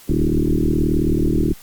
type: tone with frequency modulation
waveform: sine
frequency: 170.7 Hz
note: F3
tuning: 39 cents flat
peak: -14 dBFS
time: 0.09-1.53 s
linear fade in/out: 5 ms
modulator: 38.7 Hz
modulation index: 5
effects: white hiss -45 dBFS RMS until 1.62 s + Opus 48 kbps